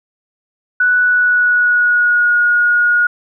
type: tone with pitch glide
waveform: sine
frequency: 1480 to 1442 Hz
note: F#6 to F#6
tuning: 0 to -45 cents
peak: -9 dBFS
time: 0.8-3.07 s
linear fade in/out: 5 ms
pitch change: -45 cents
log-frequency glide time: 0.98-2.35 s
effects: none